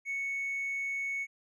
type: tone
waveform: triangle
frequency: 2215 Hz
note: C#7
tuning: 2 cents flat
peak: -29 dBFS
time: 0.05-1.27 s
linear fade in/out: 50 ms
effects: tanh soft clip ceiling -27 dBFS + resampled to 24000 Hz